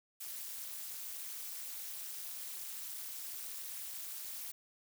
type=noise with amplitude modulation; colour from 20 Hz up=blue; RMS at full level=-40 dBFS; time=0.2-4.52 s; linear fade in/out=10 ms; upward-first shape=sine; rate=251 Hz; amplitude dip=100%; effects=none